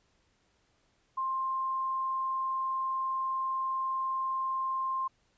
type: tone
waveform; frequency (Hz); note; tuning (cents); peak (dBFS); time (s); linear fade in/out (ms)
sine; 1055; C6; +14; -29; 1.17-5.08; 10
effects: pink hiss -71 dBFS RMS until 5.37 s + resampled to 16000 Hz